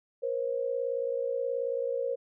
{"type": "tone pair together", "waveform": "sine", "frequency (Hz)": [478.4, 537], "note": ["A#4", "C5"], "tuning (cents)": [45, 45], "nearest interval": "major second", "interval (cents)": 200, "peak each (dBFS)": [-31, -31], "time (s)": [0.22, 2.16], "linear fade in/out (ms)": 20, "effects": []}